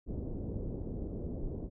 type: low-pass noise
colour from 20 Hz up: pink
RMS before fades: -38 dBFS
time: 0.06-1.7 s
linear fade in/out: 50 ms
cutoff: 460 Hz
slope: 24 dB/octave
effects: none